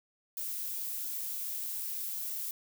violet noise, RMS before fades -37 dBFS, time 0.37-2.51 s, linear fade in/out 2 ms, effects none

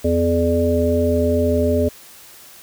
harmonic tone with a mistuned harmonic, 84.7 Hz, E2, 48 cents sharp, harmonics 1 / 3 / 5 / 7, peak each -20 / -20 / -20 / -20 dBFS, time 0.04-1.89 s, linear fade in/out 10 ms, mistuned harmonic 3, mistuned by -18 cents, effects white hiss -43 dBFS RMS until 2.62 s

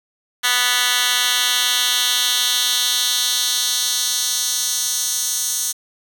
10% pulse tone with high-pass filter sweep, 246.9 Hz, B3, in tune, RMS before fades -19 dBFS, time 0.43-5.73 s, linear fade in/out 20 ms, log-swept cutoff 2200 to 6500 Hz, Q 1.6, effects 7-bit

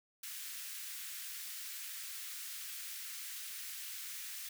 white high-pass noise, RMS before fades -45 dBFS, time 0.23-4.49 s, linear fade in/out 5 ms, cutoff 1500 Hz, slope 24 dB/octave, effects none

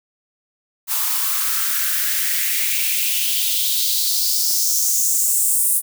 blue noise with high-pass filter sweep, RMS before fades -19 dBFS, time 0.87-5.82 s, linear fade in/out 50 ms, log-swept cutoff 930 to 9700 Hz, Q 3.5, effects none

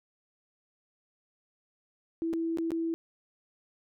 sine tone with dropouts, 329.6 Hz, E4, in tune, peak -28 dBFS, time 2.22-2.94 s, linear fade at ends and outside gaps 0 ms, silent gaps 2.331-2.336 / 2.573-2.585 / 2.706-2.718 s, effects none

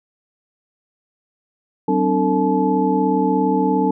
sine tone cluster, 188.9 / 262 / 299.1 / 448.8 / 861 Hz, F#3 / C4 / D4 / A4 / A5, +36 / +2 / +32 / +34 / -38 cents, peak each -21 dBFS, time 1.88-3.91 s, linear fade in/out 5 ms, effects none

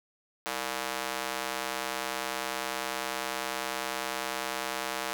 square tone with high-pass filter, 65 Hz, C2, 11 cents flat, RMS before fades -34 dBFS, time 0.46-5.13 s, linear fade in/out 0 ms, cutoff 710 Hz, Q 0.69, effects none

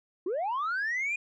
sine linear sweep, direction up, 329.6 to 2468 Hz, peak -26 dBFS, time 0.26-1.16 s, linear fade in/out 5 ms, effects tanh soft clip ceiling -26 dBFS

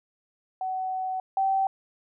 sine tone pair in turn, 751 / 773 Hz, F#5 / G5, +26 / -24 cents, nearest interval unison, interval 50 cents, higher second, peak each -27 / -21 dBFS, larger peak second, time 0.61-1.2 / 1.37-1.67 s, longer first, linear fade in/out 2 ms, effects none

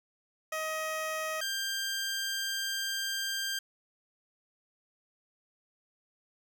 15% pulse tone pair in turn, 630 / 1587.5 Hz, D#5 / G6, +21 / +21 cents, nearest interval octave + major third, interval 1600 cents, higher second, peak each -26 / -25 dBFS, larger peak second, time 0.52-1.41 / 1.41-3.59 s, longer second, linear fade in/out 5 ms, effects none

